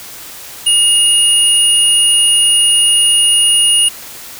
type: tone pair together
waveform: sine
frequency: 2861 / 9611 Hz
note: F7 / D9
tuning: +41 / +39 cents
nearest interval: octave + major sixth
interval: 2098 cents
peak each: -10 dBFS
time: 0.66-3.89 s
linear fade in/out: 10 ms
effects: white hiss -31 dBFS RMS until 4.39 s